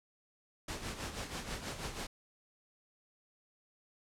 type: noise with tremolo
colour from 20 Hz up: pink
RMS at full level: -39 dBFS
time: 0.68-2.07 s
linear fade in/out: 5 ms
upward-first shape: sine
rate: 6.2 Hz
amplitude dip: 60%
effects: low-pass 9000 Hz 12 dB/octave